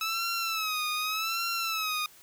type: tone with vibrato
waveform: 15% pulse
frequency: 1298 Hz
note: E6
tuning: 27 cents flat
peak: -22 dBFS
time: 0.01-2.06 s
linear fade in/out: 2 ms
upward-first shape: sine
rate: 0.85 Hz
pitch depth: 92 cents each way
effects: white hiss -55 dBFS RMS until 2.22 s